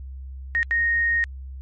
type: tone bursts at uneven times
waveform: sine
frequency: 1860 Hz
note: A#6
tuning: 4 cents flat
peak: -18 dBFS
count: 2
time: 0.55-0.63 / 0.71-1.24 s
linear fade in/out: 0 ms
effects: added 66 Hz sine -33 dBFS peak until 1.61 s + MP3 32 kbps